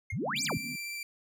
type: tone with exponential decay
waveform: triangle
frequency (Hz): 2132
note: C7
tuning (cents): +32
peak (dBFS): -31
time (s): 0.1-0.18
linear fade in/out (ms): 5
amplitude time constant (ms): 17
type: exponential two-way sweep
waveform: sine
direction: up then down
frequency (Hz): 78 to 8660 to 78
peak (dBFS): -30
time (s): 0.12-0.58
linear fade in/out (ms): 10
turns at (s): 0.44
type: band-pass noise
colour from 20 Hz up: white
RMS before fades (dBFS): -42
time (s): 0.21-0.76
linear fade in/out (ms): 5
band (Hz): 140 to 280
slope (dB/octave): 96
type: tone with vibrato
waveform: sawtooth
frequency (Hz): 2349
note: D7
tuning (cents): 0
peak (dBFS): -33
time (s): 0.36-1.03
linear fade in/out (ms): 2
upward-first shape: sine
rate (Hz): 16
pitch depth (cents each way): 11
effects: none